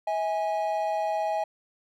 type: tone pair together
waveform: triangle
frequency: 645 / 827.1 Hz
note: E5 / G#5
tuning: -38 / -7 cents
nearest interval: major third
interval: 431 cents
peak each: -26 dBFS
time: 0.07-1.44 s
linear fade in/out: 5 ms
effects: none